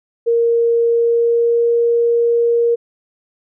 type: tone with pitch glide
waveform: sine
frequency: 466.2 to 469.4 Hz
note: A#4 to A#4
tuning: 0 to +12 cents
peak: -11 dBFS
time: 0.26-2.76 s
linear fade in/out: 20 ms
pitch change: +12 cents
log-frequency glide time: 0.85-1.72 s
effects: none